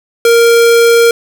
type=tone; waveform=square; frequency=466.2 Hz; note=A#4; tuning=in tune; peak=-5 dBFS; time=0.25-1.11 s; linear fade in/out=2 ms; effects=none